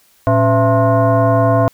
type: tone with frequency modulation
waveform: sine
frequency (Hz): 277.2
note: C#4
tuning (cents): 0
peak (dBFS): -9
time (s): 0.27-1.68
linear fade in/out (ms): 0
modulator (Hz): 391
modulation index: 1.8
effects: white hiss -53 dBFS RMS until 1.73 s